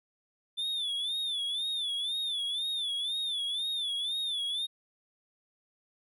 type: tone with vibrato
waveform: triangle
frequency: 3520 Hz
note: A7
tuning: in tune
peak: -29 dBFS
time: 0.57-4.67 s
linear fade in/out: 20 ms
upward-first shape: sine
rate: 2 Hz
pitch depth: 110 cents each way
effects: none